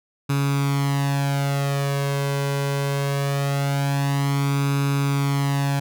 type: tone with flanger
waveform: sawtooth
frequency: 140 Hz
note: C#3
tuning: 18 cents sharp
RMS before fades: -22 dBFS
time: 0.29-5.8 s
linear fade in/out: 10 ms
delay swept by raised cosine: 0.79 to 1.99 ms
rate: 0.22 Hz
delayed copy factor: +0.7
effects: none